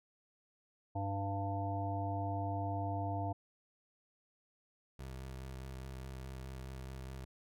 harmonic tone, 98.9 Hz, G2, 16 cents sharp, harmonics 1 / 3 / 5 / 7 / 9, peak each -37 / -43 / -50 / -40 / -44 dBFS, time 0.95-3.33 s, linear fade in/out 10 ms
25% pulse tone with vibrato, 65.41 Hz, C2, in tune, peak -40 dBFS, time 4.99-7.25 s, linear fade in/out 5 ms, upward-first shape sine, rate 4.8 Hz, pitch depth 23 cents each way
effects none

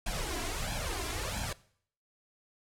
pink noise with flanger, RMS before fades -35 dBFS, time 0.06-1.53 s, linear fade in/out 5 ms, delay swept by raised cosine 1.2 to 3 ms, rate 1.5 Hz, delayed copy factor +0.85, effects noise-tail reverb RT60 0.6 s tail -20 dB re dry + low-pass 11000 Hz 12 dB/octave

